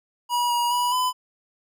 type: tone with pitch steps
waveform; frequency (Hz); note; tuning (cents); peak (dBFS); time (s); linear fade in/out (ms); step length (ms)
square; 967 / 957 / 975 / 1006; B5 / A#5 / B5 / B5; -37 / +45 / -23 / +32; -21; 0.29-1.13; 50; 210
effects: none